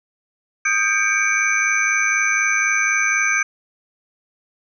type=tone cluster; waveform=sine; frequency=1245 / 1588 / 2266 / 2370 / 6080 Hz; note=D#6 / G6 / C#7 / D7 / F#8; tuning=+1 / +22 / +37 / +15 / +46 cents; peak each=-26 / -20 / -21 / -22 / -25 dBFS; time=0.65-3.43 s; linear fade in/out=5 ms; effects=none